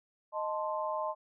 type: chord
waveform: sine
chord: A diminished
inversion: second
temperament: equal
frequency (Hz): 622.3 / 880 / 1046.5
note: Eb5 / A5 / C6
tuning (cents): 0 / 0 / 0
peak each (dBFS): -35 / -37 / -36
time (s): 0.32-1.15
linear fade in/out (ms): 50
effects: none